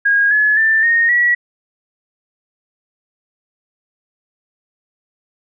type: tone with pitch steps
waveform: sine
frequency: 1635 / 1704.4 / 1776.8 / 1852.3 / 1930.9 Hz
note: G#6 / G#6 / A6 / A#6 / B6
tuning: -28 / +44 / +16 / -12 / -40 cents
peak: -10 dBFS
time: 0.05-1.35 s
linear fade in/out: 10 ms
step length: 260 ms
effects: none